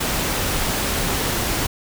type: noise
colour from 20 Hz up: pink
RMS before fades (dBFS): -22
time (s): 0-1.67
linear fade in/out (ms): 10
effects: none